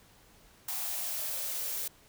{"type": "noise with high-pass filter sweep", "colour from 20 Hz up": "blue", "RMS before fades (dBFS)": -35, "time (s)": [0.68, 1.88], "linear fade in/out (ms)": 5, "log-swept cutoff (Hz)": [810, 430], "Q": 4.4, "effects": ["pink hiss -60 dBFS RMS until 2.08 s"]}